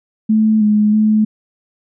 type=tone with pitch steps; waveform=sine; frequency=217.6 / 210.8 / 215.1 Hz; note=A3 / G#3 / A3; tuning=-19 / +26 / -39 cents; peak=-9 dBFS; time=0.29-1.25 s; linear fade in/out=10 ms; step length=320 ms; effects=none